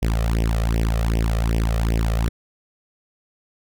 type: tone with flanger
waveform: sawtooth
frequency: 56 Hz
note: A1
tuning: 31 cents sharp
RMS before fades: -20 dBFS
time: 0.02-2.29 s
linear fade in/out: 10 ms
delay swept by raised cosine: 0.35 to 1.65 ms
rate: 2.6 Hz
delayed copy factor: +1
effects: none